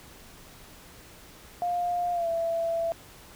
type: tone with pitch glide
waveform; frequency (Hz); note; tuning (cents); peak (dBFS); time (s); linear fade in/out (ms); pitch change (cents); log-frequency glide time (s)
sine; 705 to 667.4; F5 to E5; +16 to +21; -25; 1.62-2.92; 0; -95; 2.12-2.28
effects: pink hiss -50 dBFS RMS until 3.35 s